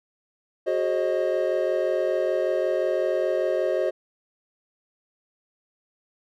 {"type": "chord", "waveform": "triangle", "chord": "Ab dominant seventh", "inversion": "third", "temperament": "equal with one note detuned", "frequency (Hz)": [370, 415.3, 536.1, 622.3], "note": ["Gb4", "Ab4", "C5", "Eb5"], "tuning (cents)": [0, 0, 42, 0], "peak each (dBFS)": [-25, -29, -24, -24], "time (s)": [0.66, 3.91], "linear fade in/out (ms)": 20, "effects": []}